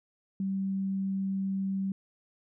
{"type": "tone", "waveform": "sine", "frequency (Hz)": 193.4, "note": "G3", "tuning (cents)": -23, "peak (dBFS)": -28, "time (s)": [0.4, 1.92], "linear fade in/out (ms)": 2, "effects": []}